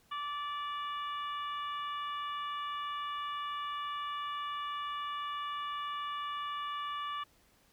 harmonic tone, 582 Hz, D5, 16 cents flat, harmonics 2 / 3 / 4 / 5 / 6, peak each -36 / -48 / -52 / -46 / -50 dBFS, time 0.11-7.24 s, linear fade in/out 10 ms, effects pink hiss -67 dBFS RMS until 7.72 s

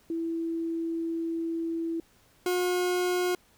sine / 40% pulse tone pair in turn, 330.6 / 359.9 Hz, E4 / F#4, +5 / -48 cents, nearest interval minor second, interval 147 cents, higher second, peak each -28 / -24 dBFS, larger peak second, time 0.1-2 / 2.46-3.35 s, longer first, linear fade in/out 2 ms, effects pink hiss -62 dBFS RMS until 3.57 s

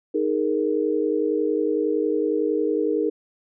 sine chord, D# suspended fourth, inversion none, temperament equal, 311.1 / 415.3 / 466.2 Hz, D#4 / G#4 / A#4, 0 / 0 / 0 cents, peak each -24 dBFS, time 0.14-3.1 s, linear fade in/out 10 ms, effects none

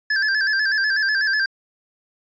square tone with vibrato, 1647 Hz, G#6, 15 cents flat, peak -18 dBFS, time 0.1-1.46 s, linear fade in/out 5 ms, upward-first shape square, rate 8.1 Hz, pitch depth 74 cents each way, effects resampled to 16000 Hz

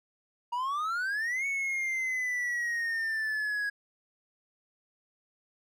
triangle exponential two-way sweep, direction up then down, 940 to 2225 to 1652 Hz, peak -27 dBFS, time 0.52-3.7 s, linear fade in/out 10 ms, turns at 1.46 s, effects none

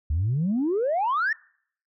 sine exponential sweep, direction up, 70.1 to 1864.7 Hz, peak -20 dBFS, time 0.1-1.33 s, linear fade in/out 5 ms, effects noise-tail reverb RT60 0.6 s tail -25 dB re dry + tanh soft clip ceiling -18 dBFS

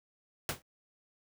pink noise with exponential decay, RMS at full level -28 dBFS, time 0.49-0.62 s, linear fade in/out 1 ms, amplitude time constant 27 ms, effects high-pass 80 Hz 12 dB/octave

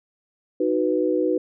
sine chord, B major, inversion first, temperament equal, 311.1 / 370 / 493.9 Hz, D#4 / F#4 / B4, 0 / 0 / 0 cents, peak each -23 dBFS, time 0.6-1.38 s, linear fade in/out 5 ms, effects none

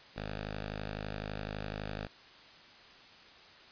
5% pulse tone with notch filter, 51.91 Hz, G#1, in tune, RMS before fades -40 dBFS, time 0.16-2.07 s, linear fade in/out 5 ms, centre 340 Hz, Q 1.4, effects white hiss -55 dBFS RMS until 3.71 s + resampled to 11025 Hz

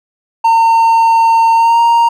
triangle tone with pitch glide, 911 to 931.8 Hz, A#5 to A#5, -40 to -1 cents, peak -4 dBFS, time 0.44-2.09 s, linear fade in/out 10 ms, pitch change +39 cents, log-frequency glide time 1.54-1.8 s, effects none

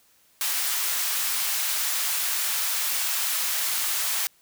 white high-pass noise, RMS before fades -26 dBFS, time 0.41-4.27 s, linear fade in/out 0 ms, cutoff 960 Hz, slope 12 dB/octave, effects white hiss -61 dBFS RMS until 4.41 s

